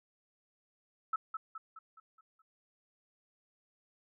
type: tone with echo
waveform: sine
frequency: 1308 Hz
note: E6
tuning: 14 cents flat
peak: -29 dBFS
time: 1.13-1.16 s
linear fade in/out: 5 ms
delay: 210 ms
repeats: 6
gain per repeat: -6 dB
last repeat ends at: 2.42 s
effects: none